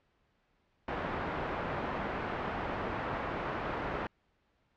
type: low-pass noise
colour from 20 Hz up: white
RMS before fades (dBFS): -36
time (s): 0.88-4.07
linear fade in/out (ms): 2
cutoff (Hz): 1200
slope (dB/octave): 12
effects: pink hiss -73 dBFS RMS until 4.76 s + low-pass 3000 Hz 12 dB/octave